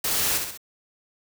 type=noise with echo; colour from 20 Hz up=white; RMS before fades=-25 dBFS; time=0.04-0.38 s; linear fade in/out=5 ms; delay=65 ms; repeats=3; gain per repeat=-5 dB; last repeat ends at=0.575 s; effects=none